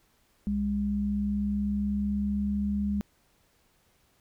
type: tone pair together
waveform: sine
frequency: 68 / 203.8 Hz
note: C#2 / G#3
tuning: -33 / -32 cents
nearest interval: octave + perfect fifth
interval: 1901 cents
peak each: -34 / -26 dBFS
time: 0.47-3.01 s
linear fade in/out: 0 ms
effects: pink hiss -67 dBFS RMS until 4.2 s